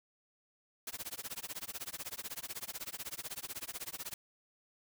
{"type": "noise with tremolo", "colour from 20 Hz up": "white", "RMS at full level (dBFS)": -40, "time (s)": [0.87, 4.14], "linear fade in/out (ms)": 2, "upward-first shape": "sine", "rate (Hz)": 16, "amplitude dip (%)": 100, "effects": []}